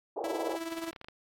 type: band-pass noise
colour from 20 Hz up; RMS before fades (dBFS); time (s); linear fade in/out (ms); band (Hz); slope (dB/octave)
pink; -35; 0.16-0.57; 10; 360 to 890; 48
type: tone with tremolo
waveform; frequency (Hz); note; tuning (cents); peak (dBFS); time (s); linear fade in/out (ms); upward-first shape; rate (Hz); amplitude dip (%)
sawtooth; 330.1; E4; +2; -29; 0.24-0.91; 2; sine; 19; 60
type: clicks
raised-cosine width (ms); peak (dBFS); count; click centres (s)
0.3; -29; 9; 0.722 / 0.784 / 0.838 / 0.88 / 0.93 / 0.962 / 1.014 / 1.045 / 1.085
effects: AAC 64 kbps